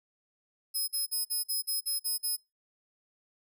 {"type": "tone bursts", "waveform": "5% pulse", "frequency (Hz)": 5100, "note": "D#8", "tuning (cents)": 42, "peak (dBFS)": -23, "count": 9, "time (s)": [0.74, 2.368], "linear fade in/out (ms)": 20, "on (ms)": 140, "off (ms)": 46, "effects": ["noise-tail reverb RT60 0.2 s tail -20 dB re dry"]}